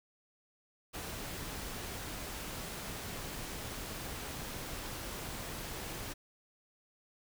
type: noise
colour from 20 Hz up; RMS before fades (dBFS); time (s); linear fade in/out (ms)
pink; -42; 0.93-6.14; 20
effects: none